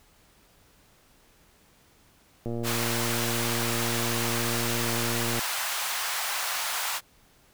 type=click train; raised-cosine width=2 ms; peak=-20 dBFS; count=344; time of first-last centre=2.46-5.392 s; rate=117 Hz
type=high-pass noise; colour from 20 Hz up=pink; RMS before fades=-30 dBFS; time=2.63-7.01 s; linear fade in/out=50 ms; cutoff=790 Hz; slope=24 dB/octave
effects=pink hiss -60 dBFS RMS until 7.53 s